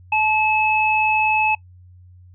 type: tone pair together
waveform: sine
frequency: 864.1 / 2591 Hz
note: A5 / E7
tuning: -32 / -30 cents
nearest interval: octave + perfect fifth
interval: 1902 cents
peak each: -18 dBFS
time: 0.12-1.55 s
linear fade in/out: 5 ms
effects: noise-tail reverb RT60 0.1 s tail -23 dB re dry + added 90 Hz sine -43 dBFS peak until 2.34 s